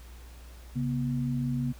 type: tone pair together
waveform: sine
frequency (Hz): 136.5 / 242.3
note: C#3 / B3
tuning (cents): -26 / -33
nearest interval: minor seventh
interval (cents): 993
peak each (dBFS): -29 / -30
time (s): 0.75-1.73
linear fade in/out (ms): 20
effects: added 60 Hz sine -45 dBFS peak until 1.79 s + pink hiss -55 dBFS RMS until 1.79 s